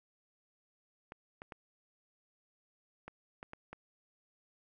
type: clicks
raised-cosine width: 0.5 ms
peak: -30 dBFS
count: 7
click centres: 1.121 / 1.419 / 1.522 / 3.08 / 3.429 / 3.534 / 3.73 s
effects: none